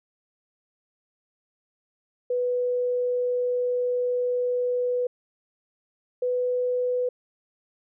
sine tone pair in turn, 493.8 / 496.9 Hz, B4 / B4, 0 / +11 cents, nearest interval unison, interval 11 cents, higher second, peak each -22 / -22 dBFS, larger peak neither, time 2.3-5.07 / 6.22-7.09 s, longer first, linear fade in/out 5 ms, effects none

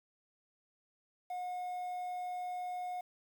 triangle tone with quantisation, 723 Hz, F#5, 40 cents flat, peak -35 dBFS, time 1.3-3.01 s, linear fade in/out 5 ms, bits 10, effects none

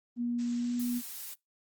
sine tone with pitch glide, 239.6 to 242.8 Hz, A#3 to B3, +48 to -29 cents, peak -29 dBFS, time 0.16-1.02 s, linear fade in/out 50 ms, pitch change +23 cents, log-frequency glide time 0.58-0.75 s
blue noise, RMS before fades -42 dBFS, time 0.38-1.35 s, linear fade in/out 20 ms
effects noise-tail reverb RT60 0.2 s tail -25 dB re dry + Opus 24 kbps

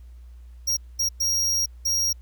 45% pulse tone bursts at uneven times, 5630 Hz, F8, 13 cents sharp, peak -21 dBFS, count 4, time 0.67-0.77 / 0.99-1.09 / 1.2-1.66 / 1.85-2.13 s, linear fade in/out 10 ms, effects added 60 Hz sine -41 dBFS peak until 2.21 s + pink hiss -66 dBFS RMS until 2.21 s

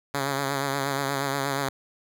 5% pulse tone with vibrato, 138.59 Hz, C#3, in tune, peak -14 dBFS, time 0.14-1.69 s, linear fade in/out 5 ms, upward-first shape triangle, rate 8.4 Hz, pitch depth 52 cents each way, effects none

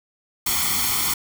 white noise with comb filter, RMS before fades -22 dBFS, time 0.46-1.14 s, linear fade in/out 5 ms, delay 0.91 ms, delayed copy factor +0.8, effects none

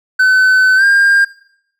triangle tone with pitch glide, 1516 to 1604.3 Hz, F#6 to G6, +42 to +40 cents, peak -5 dBFS, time 0.19-1.25 s, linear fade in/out 10 ms, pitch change +98 cents, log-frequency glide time 0.76-0.84 s, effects noise-tail reverb RT60 0.7 s tail -19 dB re dry

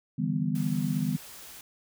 sine chord, E minor seventh, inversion third, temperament just, 148.33 / 164.81 / 197.78 / 247.2 Hz, D3 / E3 / G3 / B3, +18 / 0 / +16 / +2 cents, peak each -31 dBFS, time 0.18-1.17 s, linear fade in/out 10 ms
white noise, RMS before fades -46 dBFS, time 0.55-1.61 s, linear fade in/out 2 ms
effects none

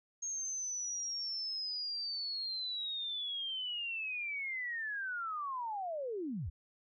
sine linear sweep, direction down, 6520 to 58 Hz, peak -36 dBFS, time 0.22-6.5 s, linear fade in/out 10 ms, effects none

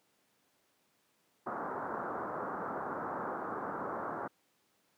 white low-pass noise, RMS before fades -38 dBFS, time 1.46-4.28 s, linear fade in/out 10 ms, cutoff 1400 Hz, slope 48 dB/octave, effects pink hiss -73 dBFS RMS until 4.97 s + high-pass 200 Hz 12 dB/octave

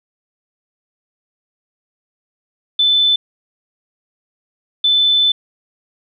sine tone bursts at uneven times, 3516 Hz, A7, 2 cents flat, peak -10 dBFS, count 2, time 2.79-3.16 / 4.84-5.32 s, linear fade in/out 5 ms, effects none

